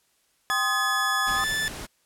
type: tone with pitch glide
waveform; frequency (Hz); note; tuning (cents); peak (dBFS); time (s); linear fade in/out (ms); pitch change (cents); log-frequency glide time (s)
sawtooth; 1704 to 1750.9; G#6 to A6; +44 to -9; -21; 0.5-1.68; 0; +47; 1.35-1.41
type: chord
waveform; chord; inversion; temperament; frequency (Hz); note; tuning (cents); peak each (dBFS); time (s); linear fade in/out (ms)
sine; C minor; second; equal; 784 / 1046.5 / 1244.5; G5 / C6 / Eb6; 0 / 0 / 0; -32 / -31 / -27; 0.5-1.44; 0
type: noise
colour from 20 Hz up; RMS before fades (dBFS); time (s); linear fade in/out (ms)
pink; -37; 1.26-1.87; 20
effects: white hiss -67 dBFS RMS until 2.05 s + low-pass 12000 Hz 12 dB/octave